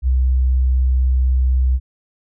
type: tone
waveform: sine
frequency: 64 Hz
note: C2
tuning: 38 cents flat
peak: -12 dBFS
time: 0.02-1.8 s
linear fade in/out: 50 ms
effects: none